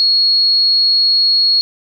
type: tone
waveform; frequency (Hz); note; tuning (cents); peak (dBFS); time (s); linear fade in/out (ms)
sine; 4321; C#8; -45; -9; 0-1.61; 0
effects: none